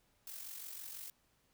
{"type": "noise with amplitude modulation", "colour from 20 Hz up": "blue", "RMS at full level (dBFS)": -45, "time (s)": [0.27, 1.1], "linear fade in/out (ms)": 2, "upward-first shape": "sine", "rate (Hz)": 46.1, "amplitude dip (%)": 55, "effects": ["pink hiss -74 dBFS RMS until 1.53 s"]}